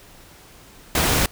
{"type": "noise", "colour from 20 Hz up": "pink", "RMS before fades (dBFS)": -19, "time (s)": [0.95, 1.26], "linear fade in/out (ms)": 2, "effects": ["pink hiss -47 dBFS RMS until 1.31 s"]}